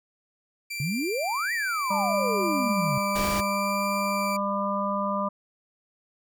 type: tone with vibrato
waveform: sawtooth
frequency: 2349 Hz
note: D7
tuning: in tune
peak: -28 dBFS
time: 0.7-4.37 s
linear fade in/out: 10 ms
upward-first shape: sine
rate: 0.71 Hz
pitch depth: 11 cents each way
type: exponential two-way sweep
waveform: sine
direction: up then down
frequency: 130 to 1975.5 to 130 Hz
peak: -26 dBFS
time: 0.8-2.98 s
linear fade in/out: 2 ms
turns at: 1.53 s
type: harmonic tone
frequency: 199.8 Hz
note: G3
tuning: 33 cents sharp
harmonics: 1 / 3 / 5 / 6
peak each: -30 / -30 / -30 / -30 dBFS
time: 1.9-5.29 s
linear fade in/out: 10 ms
type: noise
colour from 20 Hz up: pink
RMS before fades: -31 dBFS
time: 3.15-3.41 s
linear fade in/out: 10 ms
effects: none